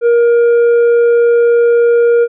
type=tone with tanh clipping; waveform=triangle; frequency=471.7 Hz; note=A#4; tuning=20 cents sharp; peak=-7 dBFS; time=0.01-2.28 s; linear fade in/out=50 ms; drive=9 dB; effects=none